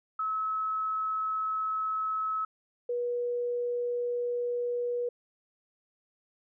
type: tone pair in turn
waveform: sine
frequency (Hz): 1292 / 484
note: E6 / B4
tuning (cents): -35 / -35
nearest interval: octave + perfect fourth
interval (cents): 1700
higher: first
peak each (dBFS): -28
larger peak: neither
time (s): 0.19-2.45 / 2.89-5.09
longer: first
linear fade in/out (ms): 5
effects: none